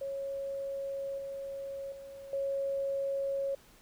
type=tone with level steps; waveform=sine; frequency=550 Hz; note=C#5; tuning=14 cents flat; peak=-34 / -37 / -44 / -30 dBFS; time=0.01-3.55 s; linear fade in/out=5 ms; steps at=1.18 / 1.92 / 2.33 s; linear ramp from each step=2 ms; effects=pink hiss -60 dBFS RMS until 3.81 s